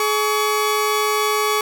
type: tone pair together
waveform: sawtooth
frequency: 423.3 / 1130 Hz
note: G#4 / C#6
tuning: +33 / +33 cents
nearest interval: octave + perfect fourth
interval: 1700 cents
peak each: -16 dBFS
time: 0-1.61 s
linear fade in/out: 2 ms
effects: none